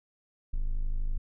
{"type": "tone", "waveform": "triangle", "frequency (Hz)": 26.12, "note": "G#0", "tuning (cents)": 11, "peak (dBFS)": -24, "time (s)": [0.53, 1.18], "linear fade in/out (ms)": 10, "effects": []}